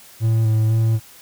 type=tone with vibrato; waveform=triangle; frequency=111 Hz; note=A2; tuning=16 cents sharp; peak=-12 dBFS; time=0.2-1 s; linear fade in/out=50 ms; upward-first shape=square; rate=2 Hz; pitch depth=18 cents each way; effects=white hiss -45 dBFS RMS until 1.21 s